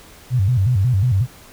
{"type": "tone with vibrato", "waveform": "sine", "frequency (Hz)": 110, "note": "A2", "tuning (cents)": 0, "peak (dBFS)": -13, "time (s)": [0.3, 1.27], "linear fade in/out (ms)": 50, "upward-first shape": "square", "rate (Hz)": 5.5, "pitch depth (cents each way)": 230, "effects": ["pink hiss -44 dBFS RMS until 1.52 s"]}